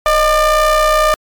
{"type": "ring-modulated tone", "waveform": "square", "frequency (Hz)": 293.7, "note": "D4", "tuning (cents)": 0, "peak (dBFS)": -7, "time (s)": [0.06, 1.14], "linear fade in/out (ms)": 0, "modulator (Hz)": 912, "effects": ["MP3 96 kbps"]}